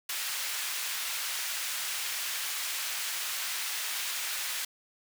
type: high-pass noise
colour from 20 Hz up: pink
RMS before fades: -34 dBFS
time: 0.09-4.65 s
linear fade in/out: 5 ms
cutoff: 1800 Hz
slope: 12 dB/octave
effects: none